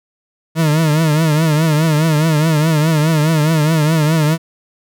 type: tone with vibrato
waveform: 40% pulse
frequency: 156.1 Hz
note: D#3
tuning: 6 cents sharp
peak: -10 dBFS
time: 0.55-4.38 s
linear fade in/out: 50 ms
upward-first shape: triangle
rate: 4.8 Hz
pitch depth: 110 cents each way
effects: none